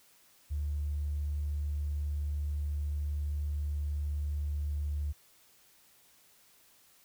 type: tone with tanh clipping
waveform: triangle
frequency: 73.42 Hz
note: D2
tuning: in tune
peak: -30 dBFS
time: 0.5-5.13 s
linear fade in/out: 20 ms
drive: 2 dB
effects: white hiss -63 dBFS RMS until 7.04 s